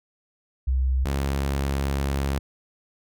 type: tone pair in turn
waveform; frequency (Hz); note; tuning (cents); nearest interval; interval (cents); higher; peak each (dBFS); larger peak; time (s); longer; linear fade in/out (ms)
sine / sawtooth; 64.9 / 68.99; C2 / C#2; -13 / -8; minor second; 105; second; -19; neither; 0.67-1.05 / 1.05-2.39; second; 10
effects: none